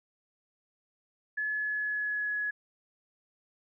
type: tone with pitch glide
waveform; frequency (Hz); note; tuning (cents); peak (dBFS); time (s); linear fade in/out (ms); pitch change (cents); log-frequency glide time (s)
sine; 1710 to 1687.4; A6 to G#6; -50 to +27; -29; 1.37-2.51; 10; -23; 1.48-2.34
effects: none